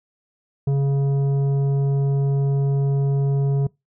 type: tone with tanh clipping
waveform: sine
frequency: 138.9 Hz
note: C#3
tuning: 4 cents sharp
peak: -18 dBFS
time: 0.67-3.67 s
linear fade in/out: 5 ms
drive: 9 dB
effects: noise-tail reverb RT60 0.2 s tail -24 dB re dry